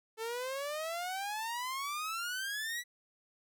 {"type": "exponential sweep", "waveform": "sawtooth", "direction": "up", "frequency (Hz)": [437.8, 1975.5], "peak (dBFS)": -32, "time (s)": [0.17, 2.84], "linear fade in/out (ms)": 50, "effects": []}